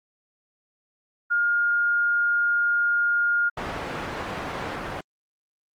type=tone; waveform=sine; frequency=1417 Hz; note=F6; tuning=25 cents sharp; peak=-19 dBFS; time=1.3-3.5 s; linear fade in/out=20 ms
type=low-pass noise; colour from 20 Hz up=white; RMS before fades=-32 dBFS; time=3.57-5.01 s; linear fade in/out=5 ms; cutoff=1300 Hz; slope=12 dB/octave
effects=Opus 24 kbps